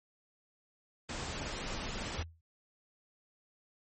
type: noise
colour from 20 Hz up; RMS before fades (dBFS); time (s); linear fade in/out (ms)
pink; -39; 1.09-2.23; 5
type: tone with exponential decay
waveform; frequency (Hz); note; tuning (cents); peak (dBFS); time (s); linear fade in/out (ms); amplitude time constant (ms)
sine; 82.41; E2; 0; -32; 2.18-2.41; 5; 50
effects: MP3 32 kbps